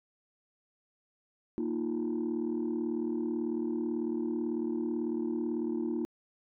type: chord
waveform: sine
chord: Bb suspended fourth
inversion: none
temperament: equal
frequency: 233.1 / 311.1 / 349.2 Hz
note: Bb3 / Eb4 / F4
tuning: 0 / 0 / 0 cents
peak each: -33 dBFS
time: 1.58-6.05 s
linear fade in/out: 0 ms
effects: tanh soft clip ceiling -25 dBFS